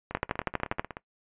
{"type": "two click trains", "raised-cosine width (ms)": 0.5, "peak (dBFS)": [-21, -11], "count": [15, 9], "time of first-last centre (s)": [[0.11, 0.969], [0.15, 0.795]], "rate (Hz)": [16.3, 12.4], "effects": ["noise-tail reverb RT60 0.1 s tail -20 dB re dry", "resampled to 8000 Hz"]}